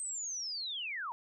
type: linear sweep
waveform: sine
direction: down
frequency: 8372 to 880 Hz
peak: -36 dBFS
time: 0-1.12 s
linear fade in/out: 0 ms
effects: none